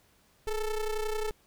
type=ring-modulated tone; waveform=square; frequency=220.6 Hz; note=A3; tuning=5 cents sharp; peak=-27 dBFS; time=0.47-1.31 s; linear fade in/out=2 ms; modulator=205 Hz; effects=pink hiss -65 dBFS RMS until 1.46 s